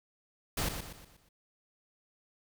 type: noise with echo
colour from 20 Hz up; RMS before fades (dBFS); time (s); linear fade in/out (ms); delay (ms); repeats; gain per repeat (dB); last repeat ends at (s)
pink; -32; 0.57-0.69; 5; 120; 5; -7; 1.29
effects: none